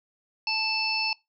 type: harmonic tone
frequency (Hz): 880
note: A5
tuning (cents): 0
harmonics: 1 / 3 / 5 / 6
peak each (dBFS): -33 / -28 / -31 / -31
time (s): 0.47-1.13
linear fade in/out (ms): 2
effects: noise-tail reverb RT60 0.2 s tail -22 dB re dry